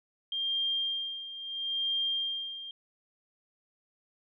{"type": "tone with tremolo", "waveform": "sine", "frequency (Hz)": 3197, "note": "G7", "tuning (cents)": 33, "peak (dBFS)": -27, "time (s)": [0.32, 2.71], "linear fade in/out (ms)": 2, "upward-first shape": "sine", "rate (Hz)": 0.75, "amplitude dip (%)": 75, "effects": []}